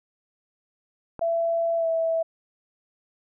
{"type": "click", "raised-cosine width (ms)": 1, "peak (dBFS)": -21, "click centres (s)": 1.193}
{"type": "tone with pitch glide", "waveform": "sine", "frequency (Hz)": [669, 655.6], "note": ["E5", "E5"], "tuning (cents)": [25, -10], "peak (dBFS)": -21, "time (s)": [1.21, 2.23], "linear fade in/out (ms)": 10, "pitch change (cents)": -35, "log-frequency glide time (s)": [1.77, 1.87]}
{"effects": []}